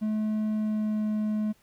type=tone with pitch glide; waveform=triangle; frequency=215 to 213.4 Hz; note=A3 to G#3; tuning=-40 to +47 cents; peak=-23 dBFS; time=0.01-1.53 s; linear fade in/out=20 ms; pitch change=-13 cents; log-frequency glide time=0.49-1.1 s; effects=pink hiss -64 dBFS RMS until 1.62 s